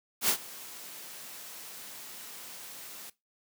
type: noise with ADSR envelope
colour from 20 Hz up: white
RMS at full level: -24 dBFS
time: 0.21-3.1 s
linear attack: 77 ms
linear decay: 82 ms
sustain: -21 dB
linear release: 5 ms
effects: noise-tail reverb RT60 0.2 s tail -19 dB re dry + high-pass 150 Hz 12 dB/octave